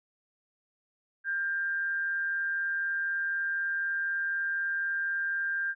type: tone with amplitude modulation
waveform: sine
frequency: 1594 Hz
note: G6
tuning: 28 cents sharp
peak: -26 dBFS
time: 1.24-5.75 s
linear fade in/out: 50 ms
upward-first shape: sine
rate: 164 Hz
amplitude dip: 40%
effects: none